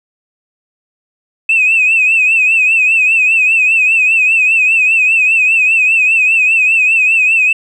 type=tone with vibrato; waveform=sine; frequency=2590 Hz; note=E7; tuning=31 cents flat; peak=-6 dBFS; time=1.49-7.53 s; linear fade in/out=5 ms; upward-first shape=triangle; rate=5 Hz; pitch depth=95 cents each way; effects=tanh soft clip ceiling -3 dBFS + 8-bit